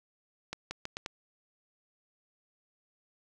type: accelerating click train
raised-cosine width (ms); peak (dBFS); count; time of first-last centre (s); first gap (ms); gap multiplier
0.2; -19; 5; 0.53-1.061; 180; 0.8
effects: none